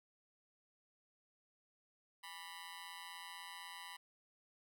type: tone with amplitude modulation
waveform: 15% pulse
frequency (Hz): 987.8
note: B5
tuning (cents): 0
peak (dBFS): -38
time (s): 2.23-3.97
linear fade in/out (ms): 10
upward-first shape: sine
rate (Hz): 176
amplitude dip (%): 95
effects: none